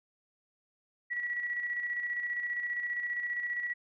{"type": "tone with tremolo", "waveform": "sine", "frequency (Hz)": 1935, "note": "B6", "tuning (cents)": -36, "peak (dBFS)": -30, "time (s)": [1.1, 3.74], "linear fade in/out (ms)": 20, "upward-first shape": "square", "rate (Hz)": 15, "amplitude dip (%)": 40, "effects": []}